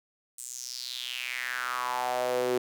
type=tone with high-pass filter sweep; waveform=sawtooth; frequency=125.1 Hz; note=B2; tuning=23 cents sharp; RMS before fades=-32 dBFS; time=0.38-2.58 s; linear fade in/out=5 ms; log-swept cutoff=8400 to 370 Hz; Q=4.7; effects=none